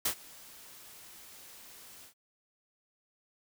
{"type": "noise with ADSR envelope", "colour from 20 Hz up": "white", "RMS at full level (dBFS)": -28, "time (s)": [0.05, 2.14], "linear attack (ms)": 7, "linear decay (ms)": 87, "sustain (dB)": -24, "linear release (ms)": 99, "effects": []}